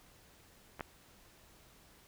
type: clicks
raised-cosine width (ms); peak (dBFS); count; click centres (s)
0.5; -30 / -22; 2; 0.795 / 0.808
effects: pink hiss -62 dBFS RMS until 2.07 s